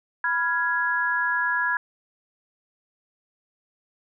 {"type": "chord", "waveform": "sine", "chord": "F diminished", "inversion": "second", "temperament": "equal with one note detuned", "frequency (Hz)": [987.8, 1396.9, 1667.9], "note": ["Cb6", "F6", "Ab6"], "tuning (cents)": [0, 0, 7], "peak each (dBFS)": [-27, -29, -23], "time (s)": [0.24, 1.77], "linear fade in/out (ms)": 2, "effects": []}